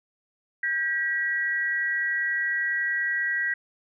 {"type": "tone pair together", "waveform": "sine", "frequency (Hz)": [1597.8, 1928], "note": ["G6", "B6"], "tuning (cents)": [33, -42], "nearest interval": "minor third", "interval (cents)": 325, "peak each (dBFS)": [-28, -25], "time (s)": [0.63, 3.54], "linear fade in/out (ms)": 5, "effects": []}